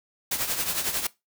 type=noise with tremolo; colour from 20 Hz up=white; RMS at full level=-25 dBFS; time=0.31-1.07 s; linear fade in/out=5 ms; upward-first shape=triangle; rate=11 Hz; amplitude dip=70%; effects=noise-tail reverb RT60 0.2 s tail -20 dB re dry